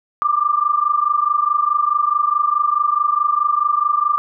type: tone pair together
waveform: sine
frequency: 1175.3 / 1200 Hz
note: D6 / D6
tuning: +1 / +37 cents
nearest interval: unison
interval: 36 cents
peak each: -17 dBFS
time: 0.22-4.18 s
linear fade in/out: 0 ms
effects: none